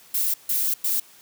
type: noise bursts at uneven times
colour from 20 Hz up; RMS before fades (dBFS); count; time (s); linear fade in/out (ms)
violet; -23; 3; 0.14-0.34 / 0.49-0.74 / 0.84-1; 5
effects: white hiss -51 dBFS RMS until 1.21 s + high-pass 80 Hz 12 dB/octave